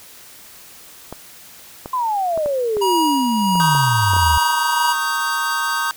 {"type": "clicks", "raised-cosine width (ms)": 1, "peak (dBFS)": -15, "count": 9, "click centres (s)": [1.126, 1.859, 2.376, 2.46, 2.769, 3.555, 3.75, 4.135, 4.166]}
{"type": "exponential sweep", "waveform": "sine", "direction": "down", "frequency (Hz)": [1046.5, 72.7], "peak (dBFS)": -17, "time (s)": [1.93, 4.38], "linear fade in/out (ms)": 5}
{"type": "tone with tremolo", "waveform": "square", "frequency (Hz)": 958, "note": "A#5", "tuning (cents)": 47, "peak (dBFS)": -16, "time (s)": [2.81, 4.93], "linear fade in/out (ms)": 10, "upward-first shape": "sine", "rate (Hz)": 1.5, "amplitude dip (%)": 45}
{"type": "chord", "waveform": "square", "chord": "Eb dominant seventh", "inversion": "second", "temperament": "equal with one note detuned", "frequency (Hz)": [932.3, 1108.7, 1244.5, 1555.4], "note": ["Bb5", "Db6", "Eb6", "G6"], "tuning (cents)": [0, 0, 0, -14], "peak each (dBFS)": [-26, -27, -25, -23], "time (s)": [3.6, 5.91], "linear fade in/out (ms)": 0}
{"effects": ["white hiss -42 dBFS RMS until 5.96 s"]}